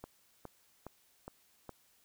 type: click train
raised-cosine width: 1 ms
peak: -30 dBFS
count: 5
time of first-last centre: 0.04-1.693 s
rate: 2.42 Hz
effects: white hiss -69 dBFS RMS until 2.04 s